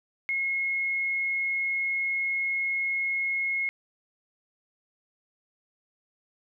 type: tone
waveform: sine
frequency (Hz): 2165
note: C#7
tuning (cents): -41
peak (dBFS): -25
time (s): 0.29-3.69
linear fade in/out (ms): 0
effects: none